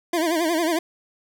25% pulse tone with vibrato, 329.6 Hz, E4, in tune, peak -16 dBFS, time 0.13-0.79 s, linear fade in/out 5 ms, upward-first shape sine, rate 11 Hz, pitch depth 110 cents each way, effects none

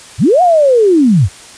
sine linear two-way sweep, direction up then down, 73.42 to 740 to 73.42 Hz, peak -5 dBFS, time 0.18-1.29 s, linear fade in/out 50 ms, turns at 0.42 s, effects white hiss -35 dBFS RMS until 1.57 s + resampled to 22050 Hz

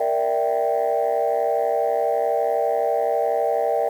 sine chord, E half-diminished seventh, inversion second, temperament equal, 466.2 / 587.3 / 659.3 / 784 Hz, Bb4 / D5 / E5 / G5, 0 / 0 / 0 / 0 cents, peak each -23 dBFS, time 0-3.89 s, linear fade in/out 5 ms, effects tanh soft clip ceiling -12 dBFS + 8-bit

